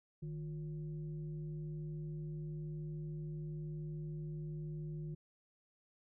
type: tone with frequency modulation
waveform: sine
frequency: 153.5 Hz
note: D#3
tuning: 23 cents flat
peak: -40 dBFS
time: 0.22-5.15 s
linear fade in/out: 10 ms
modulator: 200 Hz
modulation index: 0.46
effects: none

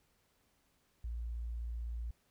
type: tone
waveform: sine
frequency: 58 Hz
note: A#1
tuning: 8 cents flat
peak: -37 dBFS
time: 1.04-2.11 s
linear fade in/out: 5 ms
effects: pink hiss -74 dBFS RMS until 2.3 s

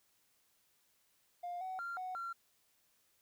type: tone with pitch steps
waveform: triangle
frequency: 705 / 750 / 1385 / 740 / 1370 Hz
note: F5 / F#5 / F6 / F#5 / F6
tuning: +16 / +23 / -15 / 0 / -34 cents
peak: -36 dBFS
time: 1.43-2.33 s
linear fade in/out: 10 ms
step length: 180 ms
effects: tanh soft clip ceiling -36 dBFS + white hiss -74 dBFS RMS until 3.21 s

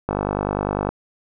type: click train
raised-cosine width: 1 ms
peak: -7 dBFS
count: 41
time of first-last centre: 0.09-0.89 s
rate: 50 Hz
effects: none

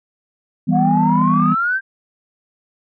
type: chord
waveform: sine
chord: E minor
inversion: none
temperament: just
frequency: 164.81 / 197.78 / 247.2 Hz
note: E3 / G3 / B3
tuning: 0 / +16 / +2 cents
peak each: -17 dBFS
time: 0.67-1.55 s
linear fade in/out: 20 ms
type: exponential sweep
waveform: sine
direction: up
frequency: 700 to 1600 Hz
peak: -15 dBFS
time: 0.71-1.81 s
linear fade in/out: 50 ms
effects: tanh soft clip ceiling -4 dBFS

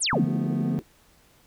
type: exponential sweep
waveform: sine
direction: down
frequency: 11770 to 110.5 Hz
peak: -22 dBFS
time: 0-0.25 s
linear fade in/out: 20 ms
type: chord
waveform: triangle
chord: B half-diminished seventh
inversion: first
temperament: equal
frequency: 146.83 / 174.61 / 220 / 246.9 Hz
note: D3 / F3 / A3 / B3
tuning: 0 / 0 / 0 / 0 cents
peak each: -27 dBFS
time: 0.13-0.79 s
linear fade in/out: 0 ms
type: band-pass noise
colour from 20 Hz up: pink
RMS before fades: -37 dBFS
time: 0.22-0.83 s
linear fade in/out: 50 ms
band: 220 to 440 Hz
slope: 48 dB/octave
effects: pink hiss -59 dBFS RMS until 1.46 s

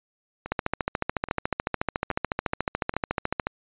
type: two click trains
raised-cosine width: 0.5 ms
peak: -19 / -9 dBFS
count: 4 / 42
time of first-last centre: 0.46-2.939 / 0.52-3.47 s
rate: 1.21 / 13.9 Hz
effects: resampled to 8000 Hz

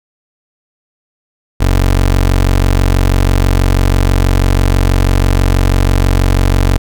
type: tone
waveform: 25% pulse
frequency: 46.15 Hz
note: F#1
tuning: 4 cents flat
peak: -4 dBFS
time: 1.6-6.78 s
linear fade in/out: 10 ms
effects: none

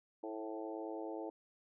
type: harmonic tone with a mistuned harmonic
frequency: 109.4 Hz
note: A2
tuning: 9 cents flat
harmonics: 3 / 4 / 5 / 6 / 7 / 8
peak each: -44 / -46 / -48 / -50 / -51 / -52 dBFS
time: 0.23-1.3 s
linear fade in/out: 5 ms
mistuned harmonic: 5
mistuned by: -24 cents
effects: none

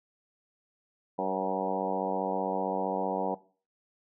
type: harmonic tone with a mistuned harmonic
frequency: 95.4 Hz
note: G2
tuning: 47 cents flat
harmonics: 2 / 3 / 4 / 5 / 6 / 7 / 8 / 9 / 10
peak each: -38 / -38 / -39 / -36 / -36 / -37 / -35 / -38 / -37 dBFS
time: 1.18-3.35 s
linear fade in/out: 10 ms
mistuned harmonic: 6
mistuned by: -29 cents
effects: noise-tail reverb RT60 0.4 s tail -19 dB re dry

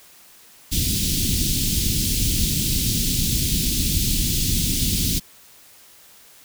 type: band-stop noise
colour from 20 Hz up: pink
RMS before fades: -21 dBFS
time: 0.71-5.2 s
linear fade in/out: 20 ms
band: 270 to 3300 Hz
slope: 24 dB/octave
effects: white hiss -49 dBFS RMS until 6.44 s

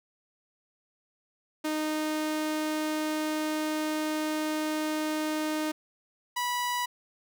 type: tone pair in turn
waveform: sawtooth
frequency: 308.5 / 979.4 Hz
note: D#4 / B5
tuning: -15 / -15 cents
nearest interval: octave + minor sixth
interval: 2000 cents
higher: second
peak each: -24 dBFS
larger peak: neither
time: 1.64-5.72 / 6.36-6.86 s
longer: first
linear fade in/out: 10 ms
effects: none

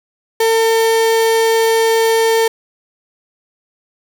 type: tone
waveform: 35% pulse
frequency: 451.2 Hz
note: A4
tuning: 44 cents sharp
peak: -9 dBFS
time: 0.4-2.48 s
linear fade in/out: 5 ms
effects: none

